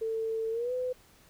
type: tone with pitch glide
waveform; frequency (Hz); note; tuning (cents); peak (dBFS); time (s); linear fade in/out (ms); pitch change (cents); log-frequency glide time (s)
sine; 446.9 to 504.5; A4 to B4; +27 to +37; -29; 0.01-0.93; 10; +210; 0.51-0.73
effects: pink hiss -60 dBFS RMS until 1.29 s